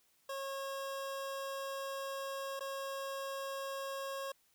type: tone with dropouts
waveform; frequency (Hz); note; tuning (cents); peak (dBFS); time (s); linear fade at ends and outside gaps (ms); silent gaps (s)
25% pulse; 545; C#5; -29; -35; 0.29-4.32; 5; 2.595-2.606
effects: white hiss -72 dBFS RMS until 4.54 s